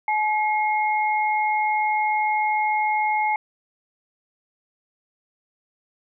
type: tone pair together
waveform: sine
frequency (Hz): 853.2 / 2150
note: G#5 / C7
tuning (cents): +46 / +47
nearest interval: octave + major third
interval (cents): 1601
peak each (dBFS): -20 / -25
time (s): 0.08-3.36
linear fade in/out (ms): 2
effects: none